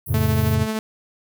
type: high-pass noise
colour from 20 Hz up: pink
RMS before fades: -36 dBFS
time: 0.06-0.55 s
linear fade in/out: 5 ms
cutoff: 11000 Hz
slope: 48 dB/octave
type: chord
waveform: triangle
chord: F augmented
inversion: none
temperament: just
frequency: 87.31 / 109.13 / 136.42 Hz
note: F2 / A2 / C#3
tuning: 0 / -14 / -27 cents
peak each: -20 dBFS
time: 0.07-0.67 s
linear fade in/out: 50 ms
type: tone with tremolo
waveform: sawtooth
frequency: 218.4 Hz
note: A3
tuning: 13 cents flat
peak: -17 dBFS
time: 0.14-0.79 s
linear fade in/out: 0 ms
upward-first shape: triangle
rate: 13 Hz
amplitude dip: 40%
effects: none